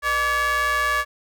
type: ring-modulated tone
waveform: square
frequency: 274.1 Hz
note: C#4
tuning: 19 cents flat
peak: -17 dBFS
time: 0.02-1.05 s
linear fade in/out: 50 ms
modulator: 1430 Hz
effects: none